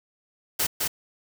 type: noise with echo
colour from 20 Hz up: white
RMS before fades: -24 dBFS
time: 0.59-0.67 s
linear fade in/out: 10 ms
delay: 210 ms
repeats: 1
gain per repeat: -2 dB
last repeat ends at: 0.88 s
effects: none